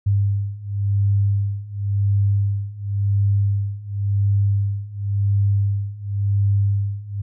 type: beating tone pair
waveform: sine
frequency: 99.8 / 100.73 Hz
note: G2 / G2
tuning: +32 / +48 cents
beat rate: 0.93 Hz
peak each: -21 / -19 dBFS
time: 0.06-7.22 s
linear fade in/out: 10 ms
effects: none